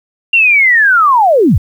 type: linear sweep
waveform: sine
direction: down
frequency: 2794 to 54.1 Hz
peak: -5 dBFS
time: 0.33-1.58 s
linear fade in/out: 5 ms
effects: 7-bit